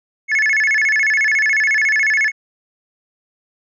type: tone with vibrato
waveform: triangle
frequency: 1945 Hz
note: B6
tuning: 27 cents flat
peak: -11 dBFS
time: 0.28-2.32 s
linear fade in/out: 50 ms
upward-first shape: square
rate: 14 Hz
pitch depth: 200 cents each way
effects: resampled to 16000 Hz